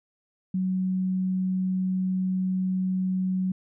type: tone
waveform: sine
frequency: 186.3 Hz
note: F#3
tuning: 12 cents sharp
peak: -23 dBFS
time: 0.54-3.52 s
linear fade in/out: 5 ms
effects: none